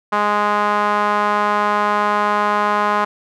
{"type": "tone with band-pass filter", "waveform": "sawtooth", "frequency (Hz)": 207.7, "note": "G#3", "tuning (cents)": 0, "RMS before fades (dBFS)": -17, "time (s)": [0.12, 3.05], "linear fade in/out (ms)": 10, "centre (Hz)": 1100, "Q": 2.6, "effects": []}